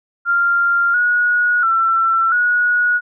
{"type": "tone with pitch steps", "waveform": "sine", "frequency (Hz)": [1392, 1453, 1344, 1456], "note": ["F6", "F#6", "E6", "F#6"], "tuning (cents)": [-6, -32, 33, -28], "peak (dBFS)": -12, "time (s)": [0.25, 3.01], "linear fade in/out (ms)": 50, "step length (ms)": 690, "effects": []}